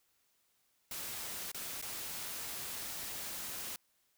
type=noise with dropouts; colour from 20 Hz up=white; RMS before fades=-42 dBFS; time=0.91-3.76 s; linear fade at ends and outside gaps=2 ms; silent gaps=1.517-1.545 / 1.815-1.824 s; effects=white hiss -75 dBFS RMS until 4.17 s